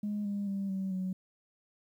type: tone with pitch steps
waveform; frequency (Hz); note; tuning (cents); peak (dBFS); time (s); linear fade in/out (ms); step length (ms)
sine; 207.7 / 202.1 / 196.72 / 191.45 / 186.33; G#3 / G#3 / G3 / G3 / F#3; 0 / -47 / +6 / -41 / +12; -30; 0.03-1.13; 5; 220
effects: tanh soft clip ceiling -28 dBFS + 11-bit